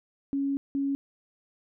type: tone bursts at uneven times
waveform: sine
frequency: 277.2 Hz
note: C#4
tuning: in tune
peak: -25 dBFS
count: 2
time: 0.33-0.57 / 0.75-0.95 s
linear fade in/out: 0 ms
effects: none